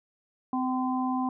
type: harmonic tone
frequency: 256.6 Hz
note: C4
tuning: 34 cents flat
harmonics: 1 / 3 / 4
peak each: -27 / -32 / -33 dBFS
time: 0.53-1.29 s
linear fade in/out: 2 ms
effects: none